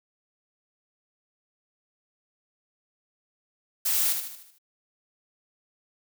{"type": "noise with echo", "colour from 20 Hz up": "blue", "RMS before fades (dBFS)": -25, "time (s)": [3.85, 4.13], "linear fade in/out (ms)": 10, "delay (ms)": 76, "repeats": 6, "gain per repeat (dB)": -6, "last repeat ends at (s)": 4.586, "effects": []}